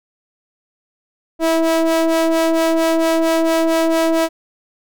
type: ring-modulated tone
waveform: square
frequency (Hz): 162.6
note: E3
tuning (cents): -23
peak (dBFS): -11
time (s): 1.39-4.29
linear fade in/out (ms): 50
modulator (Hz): 490
effects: none